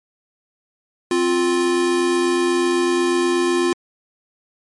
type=tone pair together; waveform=square; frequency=262.1 / 350.2 Hz; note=C4 / F4; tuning=+3 / +5 cents; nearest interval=perfect fourth; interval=502 cents; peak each=-24 / -17 dBFS; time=1.11-3.73 s; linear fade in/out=2 ms; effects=MP3 48 kbps